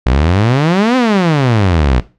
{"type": "exponential two-way sweep", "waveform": "sawtooth", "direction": "up then down", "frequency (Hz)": [58.27, 263.2, 58.27], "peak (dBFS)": -5, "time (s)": [0.06, 2], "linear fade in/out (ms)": 5, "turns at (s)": 0.96, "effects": ["noise-tail reverb RT60 0.3 s tail -17 dB re dry", "low-pass 4000 Hz 12 dB/octave"]}